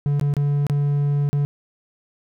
triangle tone with dropouts, 143.8 Hz, D3, 36 cents flat, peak -15 dBFS, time 0.06-1.45 s, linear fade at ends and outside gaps 0 ms, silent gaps 0.197-0.212 / 0.339-0.367 / 0.667-0.698 / 1.29-1.33 s, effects none

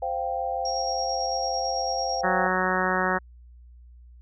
sine chord, C suspended fourth, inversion none, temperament equal, 523.3 / 698.5 / 784 Hz, C5 / F5 / G5, 0 / 0 / 0 cents, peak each -31 / -30 / -29 dBFS, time 0.02-2.47 s, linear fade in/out 5 ms
sine tone with tremolo, 5590 Hz, F8, 1 cent sharp, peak -29 dBFS, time 0.65-2.21 s, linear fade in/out 5 ms, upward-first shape square, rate 9 Hz, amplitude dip 30%
harmonic tone, 185 Hz, F#3, in tune, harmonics 1 / 2 / 3 / 4 / 5 / 6 / 7 / 8 / 9 / 10, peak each -31 / -31 / -31 / -31 / -31 / -31 / -31 / -31 / -31 / -31 dBFS, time 2.23-3.19 s, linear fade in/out 20 ms
effects added 60 Hz sine -46 dBFS peak until 4.21 s

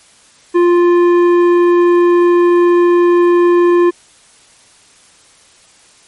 sine tone with tanh clipping, 349.2 Hz, F4, in tune, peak -8 dBFS, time 0.54-3.91 s, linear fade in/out 20 ms, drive 11 dB, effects white hiss -46 dBFS RMS until 6.07 s + MP3 48 kbps

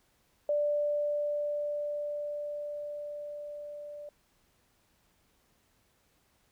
sine tone with level ramp, 588 Hz, D5, 2 cents sharp, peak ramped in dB -25 to -41 dBFS, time 0.49-4.09 s, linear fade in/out 2 ms, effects pink hiss -70 dBFS RMS until 6.51 s

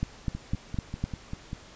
two click trains, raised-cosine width 5 ms, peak -21 / -15 dBFS, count 7 / 5, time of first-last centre 0.35-1.531 / 0.03-1.04 s, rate 5.08 / 3.96 Hz, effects pink hiss -50 dBFS RMS until 1.75 s + resampled to 16000 Hz

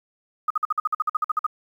sine tone bursts, 1244.5 Hz, D#6, in tune, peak -18 dBFS, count 14, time 0.48-1.466 s, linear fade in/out 5 ms, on 24 ms, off 50 ms, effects 9-bit

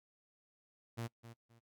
sawtooth tone with echo, 116.54 Hz, A#2, in tune, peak -35 dBFS, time 0.97-1.08 s, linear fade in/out 20 ms, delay 260 ms, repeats 2, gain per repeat -12 dB, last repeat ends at 1.6 s, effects noise-tail reverb RT60 0.1 s tail -23 dB re dry

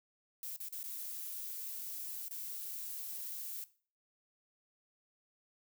violet noise with dropouts, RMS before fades -43 dBFS, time 0.43-3.64 s, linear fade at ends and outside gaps 1 ms, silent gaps 0.563-0.602 / 0.686-0.725 / 0.83-0.839 / 2.283-2.309 s, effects noise-tail reverb RT60 0.4 s tail -17 dB re dry

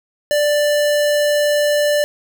square tone, 589 Hz, D5, 5 cents sharp, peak -14 dBFS, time 0.31-2.04 s, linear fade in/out 0 ms, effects none

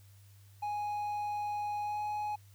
triangle tone with pitch glide, 830.6 to 838.3 Hz, G#5 to G#5, 0 to +16 cents, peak -31 dBFS, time 0.62-2.36 s, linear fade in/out 10 ms, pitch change +16 cents, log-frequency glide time 1.82-2 s, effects added 99 Hz sine -55 dBFS peak until 2.54 s + white hiss -66 dBFS RMS until 2.54 s

